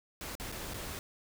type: noise with dropouts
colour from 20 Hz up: pink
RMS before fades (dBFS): -41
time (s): 0.21-0.99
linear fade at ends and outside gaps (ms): 1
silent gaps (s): 0.353-0.398 / 0.518-0.523 / 0.737-0.742
effects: none